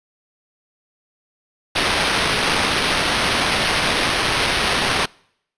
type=noise with sample-and-hold; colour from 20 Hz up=white; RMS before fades=-19 dBFS; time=1.75-5.06 s; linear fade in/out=10 ms; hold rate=7350 Hz; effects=noise-tail reverb RT60 0.7 s tail -26 dB re dry + resampled to 22050 Hz